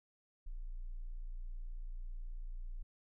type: tone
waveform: sine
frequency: 29.16 Hz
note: A#0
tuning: 1 cent sharp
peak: -40 dBFS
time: 0.46-2.83 s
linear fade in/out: 10 ms
effects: none